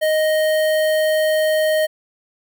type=tone with notch filter; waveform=square; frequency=622.3 Hz; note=D#5; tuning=in tune; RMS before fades=-17 dBFS; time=0.01-1.87 s; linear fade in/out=20 ms; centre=6100 Hz; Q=1.3; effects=none